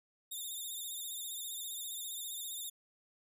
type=tone with vibrato; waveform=5% pulse; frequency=3630 Hz; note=A#7; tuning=47 cents flat; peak=-33 dBFS; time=0.31-2.7 s; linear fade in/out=10 ms; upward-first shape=triangle; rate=15 Hz; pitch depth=81 cents each way; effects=none